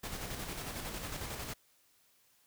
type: noise with tremolo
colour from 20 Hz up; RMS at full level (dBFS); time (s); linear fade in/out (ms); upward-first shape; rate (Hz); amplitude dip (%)
pink; -40; 0.03-1.54; 10; square; 11; 35
effects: white hiss -69 dBFS RMS until 2.46 s